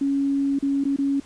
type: tone with dropouts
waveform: sine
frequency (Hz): 277.6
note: C#4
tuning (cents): +3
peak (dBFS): -19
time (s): 0.01-1.2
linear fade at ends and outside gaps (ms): 5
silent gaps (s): 0.589-0.625 / 0.84-0.852 / 0.963-0.986
effects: pink hiss -50 dBFS RMS until 1.25 s + resampled to 22050 Hz